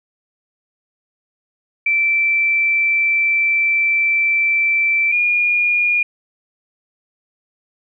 sine tone pair in turn, 2334 / 2429 Hz, D7 / D#7, -11 / -42 cents, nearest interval minor second, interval 69 cents, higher second, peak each -13 dBFS, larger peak neither, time 1.86-5.12 / 5.12-6.03 s, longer first, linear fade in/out 5 ms, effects none

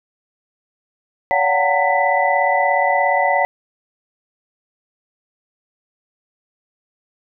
sine tone cluster, 568 / 722 / 759 / 911 / 1989 Hz, C#5 / F#5 / F#5 / A#5 / B6, +42 / -43 / +44 / -40 / +12 cents, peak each -20 dBFS, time 1.31-3.45 s, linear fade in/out 0 ms, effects none

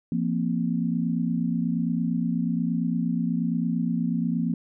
sine chord, F suspended fourth, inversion none, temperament equal with one note detuned, 171.91 / 233.1 / 261.6 Hz, F3 / Bb3 / C4, -27 / 0 / 0 cents, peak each -26 / -26 / -30 dBFS, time 0.12-4.54 s, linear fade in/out 2 ms, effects none

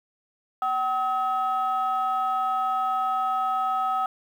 sine tone pair together, 761.3 / 1278 Hz, F#5 / D#6, +49 / +46 cents, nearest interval major sixth, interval 897 cents, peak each -24 dBFS, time 0.62-4.06 s, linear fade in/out 2 ms, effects tanh soft clip ceiling -17 dBFS + 9-bit

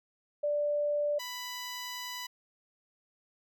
sine / 10% pulse tone pair in turn, 587.3 / 990 Hz, D5 / B5, 0 / +4 cents, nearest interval major sixth, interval 904 cents, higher second, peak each -27 / -29 dBFS, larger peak first, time 0.43-1.19 / 1.19-2.27 s, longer second, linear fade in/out 10 ms, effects none

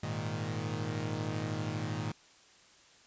sawtooth chord, Ab suspended second, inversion none, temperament equal, 103.83 / 116.54 / 155.56 Hz, Ab2 / Bb2 / Eb3, 0 / 0 / 0 cents, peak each -34 dBFS, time 0.03-2.12 s, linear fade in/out 5 ms, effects white hiss -60 dBFS RMS until 3.06 s + resampled to 16000 Hz

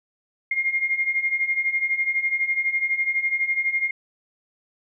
sine beating tone pair, 2119 / 2131 Hz, C7 / C7, +21 / +31 cents, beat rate 12 Hz, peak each -26 / -22 dBFS, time 0.51-3.91 s, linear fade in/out 5 ms, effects none

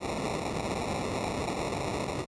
white noise with sample-and-hold, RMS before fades -32 dBFS, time 0-2.26 s, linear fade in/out 50 ms, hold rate 1575 Hz, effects high-pass 60 Hz 12 dB/octave + resampled to 22050 Hz

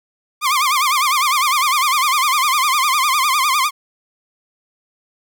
sawtooth tone with vibrato, 1124 Hz, C#6, 24 cents sharp, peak -10 dBFS, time 0.41-3.71 s, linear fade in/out 50 ms, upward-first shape sine, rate 9.9 Hz, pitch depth 160 cents each way, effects none

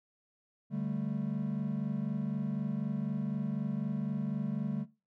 triangle chord, D suspended fourth, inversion none, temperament equal, 146.83 / 196 / 220 Hz, D3 / G3 / A3, 0 / 0 / 0 cents, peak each -34 dBFS, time 0.7-4.86 s, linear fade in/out 50 ms, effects noise-tail reverb RT60 0.3 s tail -21 dB re dry + tanh soft clip ceiling -21 dBFS

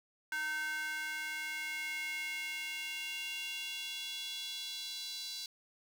square tone with high-pass filter sweep, 308.5 Hz, D#4, 15 cents flat, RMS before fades -40 dBFS, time 0.32-5.46 s, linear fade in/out 2 ms, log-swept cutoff 1500 to 4200 Hz, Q 4.2, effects none

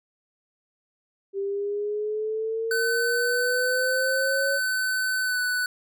sine exponential sweep, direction up, 392 to 557 Hz, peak -25 dBFS, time 1.33-4.6 s, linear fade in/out 50 ms
square tone with pitch glide, 1516 to 1490.8 Hz, F#6 to F#6, +42 to +13 cents, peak -24 dBFS, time 2.71-5.66 s, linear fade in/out 2 ms, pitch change -29 cents, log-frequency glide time 5.22-5.4 s
effects none

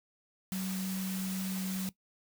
sine tone in noise, 189 Hz, F#3, 37 cents sharp, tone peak -33 dBFS, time 0.52-1.89 s, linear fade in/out 0 ms, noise white, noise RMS -42 dBFS, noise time 0.52-1.89 s, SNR +6 dB, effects noise-tail reverb RT60 0.1 s tail -18 dB re dry

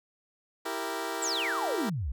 15% pulse chord, E diminished, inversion none, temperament equal with one note detuned, 329.6 / 392 / 464 Hz, E4 / G4 / Bb4, 0 / 0 / -8 cents, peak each -30 dBFS, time 0.65-1.9 s, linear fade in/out 10 ms
sine exponential sweep, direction down, 8140 to 55.2 Hz, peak -29 dBFS, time 1.22-2.12 s, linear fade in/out 5 ms
effects none

